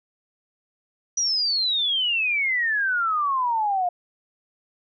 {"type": "exponential sweep", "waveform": "sine", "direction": "down", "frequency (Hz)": [5900, 698.5], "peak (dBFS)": -20, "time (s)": [1.17, 3.89], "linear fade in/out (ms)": 5, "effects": []}